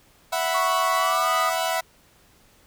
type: chord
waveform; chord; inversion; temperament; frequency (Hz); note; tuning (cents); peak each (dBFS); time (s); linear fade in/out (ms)
sawtooth; E suspended second; none; equal; 659.3 / 740 / 987.8; E5 / F#5 / B5; 0 / 0 / 0; -22 / -23 / -25; 0.32-1.81; 10
type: tone with pitch glide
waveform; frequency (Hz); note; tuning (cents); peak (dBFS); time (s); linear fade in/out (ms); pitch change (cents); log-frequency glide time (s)
sine; 1108 to 1236.5; C#6 to D#6; -1 to -11; -22; 0.54-1.5; 10; +190; 0.95-1.3
effects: pink hiss -57 dBFS RMS until 2.66 s